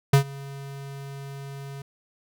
square tone with ADSR envelope, 138.59 Hz, C#3, in tune, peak -12 dBFS, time 0.13-1.82 s, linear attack 6 ms, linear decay 96 ms, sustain -24 dB, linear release 4 ms, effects none

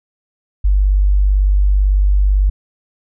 sine tone, 49 Hz, G1, in tune, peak -9 dBFS, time 0.64-2.5 s, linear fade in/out 10 ms, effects none

